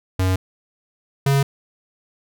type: tone pair in turn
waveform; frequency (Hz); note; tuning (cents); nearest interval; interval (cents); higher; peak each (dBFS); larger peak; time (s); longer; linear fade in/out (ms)
square; 93.3 / 138.43; F#2 / C#3; +15 / -2; perfect fifth; 683; second; -17 / -15; second; 0.19-0.36 / 1.26-1.43; neither; 5
effects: none